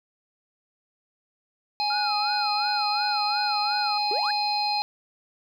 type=harmonic tone; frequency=830.6 Hz; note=G#5; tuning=in tune; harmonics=1 / 3 / 5 / 6; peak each=-25 / -34 / -27 / -36 dBFS; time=1.8-4.82 s; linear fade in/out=0 ms
type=tone with vibrato; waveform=sine; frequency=1360 Hz; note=F6; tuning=46 cents flat; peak=-31 dBFS; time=1.9-3.98 s; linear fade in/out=5 ms; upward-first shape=sine; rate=2.8 Hz; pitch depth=150 cents each way
type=exponential sweep; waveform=triangle; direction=up; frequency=369.3 to 1765 Hz; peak=-27 dBFS; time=4.11-4.31 s; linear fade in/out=2 ms
effects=9-bit